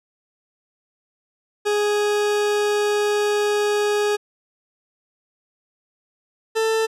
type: tone pair in turn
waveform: 40% pulse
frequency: 415.3 / 444.3 Hz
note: G#4 / A4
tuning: 0 / +17 cents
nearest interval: minor second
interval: 117 cents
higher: second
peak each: -17 dBFS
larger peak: neither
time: 1.65-4.17 / 6.55-6.87 s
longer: first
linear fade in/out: 20 ms
effects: low-pass 10000 Hz 12 dB/octave